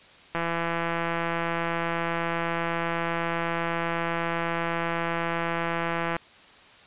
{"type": "click train", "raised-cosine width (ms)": 0.5, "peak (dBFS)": -13, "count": 978, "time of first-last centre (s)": [0.35, 6.165], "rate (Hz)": 168, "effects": ["white hiss -51 dBFS RMS until 6.86 s", "resampled to 8000 Hz"]}